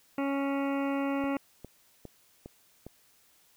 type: harmonic tone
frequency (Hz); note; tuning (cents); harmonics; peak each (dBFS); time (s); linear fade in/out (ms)
277.2; C#4; 0; 1 / 2 / 3 / 4 / 5 / 7 / 8 / 9 / 10; -29 / -35 / -39 / -41 / -43 / -46 / -47 / -48 / -49; 0.18-1.37; 2
type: click train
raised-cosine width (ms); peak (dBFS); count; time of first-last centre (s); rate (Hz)
2; -29; 5; 1.24-2.866; 2.46
effects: white hiss -64 dBFS RMS until 3.56 s